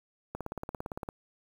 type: click train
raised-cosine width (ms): 1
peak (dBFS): -22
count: 14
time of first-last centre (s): 0.35-1.089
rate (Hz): 17.6
effects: 8-bit